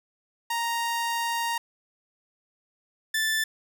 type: tone pair in turn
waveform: sawtooth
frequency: 932.3 / 1759.9 Hz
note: A#5 / A6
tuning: 0 / 0 cents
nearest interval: major seventh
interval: 1100 cents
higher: second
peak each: -22 / -20 dBFS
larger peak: second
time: 0.5-1.58 / 3.14-3.44 s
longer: first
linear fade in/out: 5 ms
effects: none